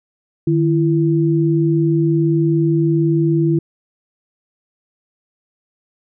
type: tone pair together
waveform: sine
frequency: 152.9 / 334.2 Hz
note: D#3 / E4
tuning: -30 / +24 cents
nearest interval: octave + major second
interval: 1354 cents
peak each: -15 dBFS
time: 0.47-3.59 s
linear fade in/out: 5 ms
effects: none